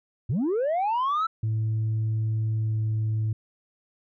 sine linear sweep, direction up, 94.2 to 1347 Hz, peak -20 dBFS, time 0.29-1.27 s, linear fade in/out 10 ms
sine tone with pitch glide, 110 to 109.24 Hz, A2 to A2, 0 to -12 cents, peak -21 dBFS, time 1.43-3.33 s, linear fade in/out 5 ms, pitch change -12 cents, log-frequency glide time 2.55-2.81 s
effects tanh soft clip ceiling -21 dBFS

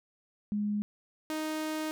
sine / sawtooth tone pair in turn, 207.7 / 311.2 Hz, G#3 / D#4, 0 / 0 cents, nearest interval perfect fifth, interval 700 cents, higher second, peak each -28 dBFS, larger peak neither, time 0.52-0.82 / 1.3-1.91 s, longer second, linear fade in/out 0 ms, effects none

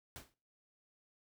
pink noise with exponential decay, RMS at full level -45 dBFS, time 0.16-0.34 s, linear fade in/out 0 ms, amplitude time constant 39 ms, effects noise-tail reverb RT60 0.4 s tail -23 dB re dry

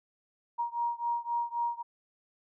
sine beating tone pair, 943 / 946.8 Hz, A#5 / A#5, +20 / +27 cents, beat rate 3.8 Hz, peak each -32 / -33 dBFS, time 0.58-1.83 s, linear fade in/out 20 ms, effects none

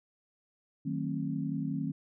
sine chord, D# diminished seventh, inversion none, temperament just, 155.56 / 186.68 / 224 / 268.8 Hz, D#3 / F#3 / A3 / C4, 0 / +16 / +31 / +47 cents, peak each -35 / -38 / -38 / -35 dBFS, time 0.85-1.92 s, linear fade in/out 10 ms, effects none

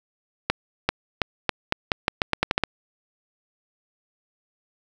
accelerating click train, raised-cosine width 0.3 ms, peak -3 dBFS, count 13, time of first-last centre 0.5-2.637 s, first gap 390 ms, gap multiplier 0.84, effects 7-bit

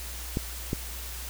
clicks, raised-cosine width 3 ms, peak -14 dBFS, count 2, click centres 0.371 / 0.731 s, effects added 60 Hz sine -38 dBFS peak until 1.29 s + white hiss -40 dBFS RMS until 1.29 s

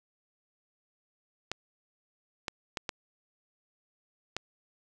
clicks, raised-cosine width 0.2 ms, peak -15 dBFS, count 5, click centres 1.516 / 2.482 / 2.772 / 2.892 / 4.366 s, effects none

